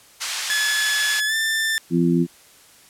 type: band-pass noise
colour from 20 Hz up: white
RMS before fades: -27 dBFS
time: 0.2-1.21 s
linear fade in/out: 20 ms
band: 1200 to 6800 Hz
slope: 12 dB/octave
type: tone with pitch glide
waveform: sawtooth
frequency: 1711 to 1779.5 Hz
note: A6 to A6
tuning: -49 to +19 cents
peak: -16 dBFS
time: 0.5-1.78 s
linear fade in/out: 0 ms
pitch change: +68 cents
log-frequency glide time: 1.26-1.34 s
type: harmonic tone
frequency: 85.6 Hz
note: F2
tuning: 34 cents flat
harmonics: 2 / 3 / 4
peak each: -18 / -20 / -21 dBFS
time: 1.9-2.27 s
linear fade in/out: 50 ms
effects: white hiss -50 dBFS RMS until 2.89 s + low-pass 12000 Hz 12 dB/octave